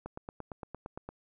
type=click train; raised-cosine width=1 ms; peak=-26 dBFS; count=10; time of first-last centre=0.06-1.09 s; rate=8.74 Hz; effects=none